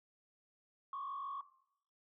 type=tone with frequency modulation; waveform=sine; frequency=1108.7 Hz; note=C#6; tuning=in tune; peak=-39 dBFS; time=0.93-1.41 s; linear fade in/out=2 ms; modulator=46.8 Hz; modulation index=0.96; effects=noise-tail reverb RT60 0.7 s tail -17 dB re dry + tanh soft clip ceiling -35 dBFS